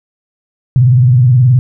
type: tone with vibrato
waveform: sine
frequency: 125 Hz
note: B2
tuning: 21 cents sharp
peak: -4 dBFS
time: 0.76-1.59 s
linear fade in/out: 0 ms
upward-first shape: sine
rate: 19 Hz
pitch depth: 140 cents each way
effects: none